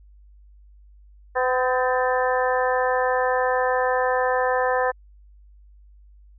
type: harmonic tone with a mistuned harmonic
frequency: 253.8 Hz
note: B3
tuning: 47 cents sharp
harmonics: 2 / 3 / 4 / 5 / 6 / 7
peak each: -22 / -25 / -26 / -32 / -32 / -28 dBFS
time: 1.35-4.92 s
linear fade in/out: 20 ms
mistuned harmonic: 6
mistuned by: +57 cents
effects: added 50 Hz sine -47 dBFS peak until 6.38 s